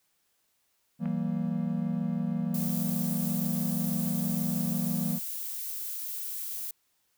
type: chord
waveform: triangle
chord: E diminished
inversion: none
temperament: equal with one note detuned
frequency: 164.81 / 191.08 / 233.1 Hz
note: E3 / G3 / Bb3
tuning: 0 / -44 / 0 cents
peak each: -30 dBFS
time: 0.99-5.2 s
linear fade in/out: 50 ms
type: clicks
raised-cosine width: 0.5 ms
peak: -29 / -39 dBFS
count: 2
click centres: 1.057 / 1.08 s
type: noise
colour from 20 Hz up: violet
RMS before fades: -36 dBFS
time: 2.54-6.71 s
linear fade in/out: 5 ms
effects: white hiss -73 dBFS RMS until 7.17 s